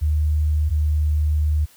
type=tone pair in turn; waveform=sine; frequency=76.1 / 75.84 Hz; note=D#2 / D#2; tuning=-38 / -44 cents; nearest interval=unison; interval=6 cents; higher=first; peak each=-16 dBFS; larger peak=neither; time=0.01-0.7 / 0.7-1.66 s; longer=second; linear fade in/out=20 ms; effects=white hiss -52 dBFS RMS until 1.76 s